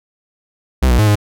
45% pulse tone with pitch steps, 64.6 / 60.4 / 106.6 / 103.8 Hz, C2 / B1 / G#2 / G#2, -21 / -38 / +46 / 0 cents, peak -9 dBFS, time 0.82-1.156 s, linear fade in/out 10 ms, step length 84 ms, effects none

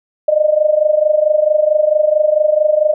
sine tone with amplitude modulation, 610 Hz, D#5, 34 cents flat, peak -6 dBFS, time 0.28-2.94 s, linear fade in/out 5 ms, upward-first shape sine, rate 24.5 Hz, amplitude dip 80%, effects none

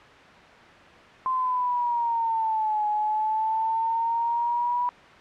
sine exponential two-way sweep, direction down then up, 1042 to 840 to 980 Hz, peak -22 dBFS, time 1.26-4.89 s, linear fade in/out 0 ms, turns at 2.87 s, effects white hiss -47 dBFS RMS until 5.2 s + low-pass 2000 Hz 12 dB/octave

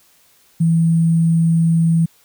sine tone with sample-and-hold, 165.1 Hz, E3, 3 cents sharp, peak -11 dBFS, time 0.6-2.06 s, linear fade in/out 10 ms, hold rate 8820 Hz, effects white hiss -54 dBFS RMS until 2.24 s

